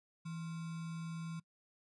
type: tone with sample-and-hold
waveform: sine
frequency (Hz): 164.6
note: E3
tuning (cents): -2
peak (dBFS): -40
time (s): 0.25-1.4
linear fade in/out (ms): 10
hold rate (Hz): 1225
effects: noise-tail reverb RT60 0.1 s tail -22 dB re dry + resampled to 22050 Hz